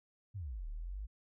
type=exponential two-way sweep; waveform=sine; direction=down then up; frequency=110 to 36.13 to 54.5 Hz; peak=-39 dBFS; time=0.34-1.07 s; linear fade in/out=20 ms; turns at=0.68 s; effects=none